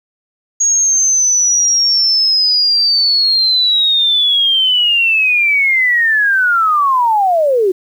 sine linear sweep, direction down, 6645 to 354.2 Hz, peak -9 dBFS, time 0.6-7.72 s, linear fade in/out 10 ms, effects 7-bit

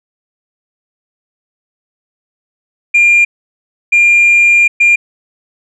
sine tone bursts at uneven times, 2400 Hz, D7, 37 cents sharp, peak -3 dBFS, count 3, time 2.94-3.25 / 3.92-4.68 / 4.8-4.96 s, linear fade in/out 10 ms, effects tanh soft clip ceiling -2 dBFS

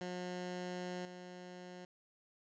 15% pulse tone with level steps, 180 Hz, F#3, 47 cents flat, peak -34 / -42 dBFS, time 0.01-1.85 s, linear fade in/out 2 ms, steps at 1.05 s, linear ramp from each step 5 ms, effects resampled to 16000 Hz

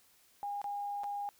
sine tone with dropouts, 813 Hz, G#5, 37 cents flat, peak -35 dBFS, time 0.43-1.29 s, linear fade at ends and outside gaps 0 ms, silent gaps 0.616-0.642 / 1.035-1.041 s, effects white hiss -66 dBFS RMS until 1.39 s

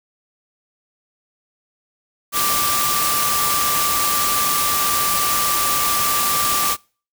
sine tone in noise, 1174.7 Hz, D6, in tune, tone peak -21 dBFS, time 2.32-6.77 s, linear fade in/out 50 ms, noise white, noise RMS -20 dBFS, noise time 2.32-6.77 s, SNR -4 dB, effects noise-tail reverb RT60 0.4 s tail -26 dB re dry

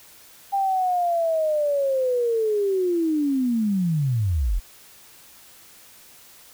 sine linear sweep, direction down, 798 to 35.33 Hz, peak -19 dBFS, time 0.52-4.6 s, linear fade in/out 20 ms, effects white hiss -49 dBFS RMS until 6.53 s

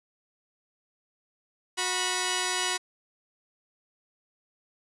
5% pulse tone pair together, 365.7 / 976.3 Hz, F#4 / B5, -20 / -20 cents, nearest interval octave + perfect fourth, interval 1700 cents, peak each -18 / -16 dBFS, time 1.77-2.78 s, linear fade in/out 20 ms, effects resampled to 22050 Hz

